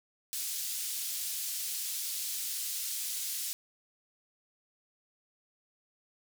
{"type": "band-pass noise", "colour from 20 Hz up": "white", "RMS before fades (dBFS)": -36, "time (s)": [0.33, 3.53], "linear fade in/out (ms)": 0, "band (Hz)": [3800, 16000], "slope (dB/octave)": 12, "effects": []}